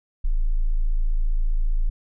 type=tone; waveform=sine; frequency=27.5 Hz; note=A0; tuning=in tune; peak=-17 dBFS; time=0.24-1.9 s; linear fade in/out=10 ms; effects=none